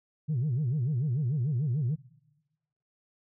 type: tone with vibrato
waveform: sine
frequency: 135.3 Hz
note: C#3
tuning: 42 cents flat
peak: -24 dBFS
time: 0.28-1.96 s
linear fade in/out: 20 ms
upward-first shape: sine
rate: 6.8 Hz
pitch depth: 270 cents each way
effects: noise-tail reverb RT60 1.0 s tail -21 dB re dry + tanh soft clip ceiling -23 dBFS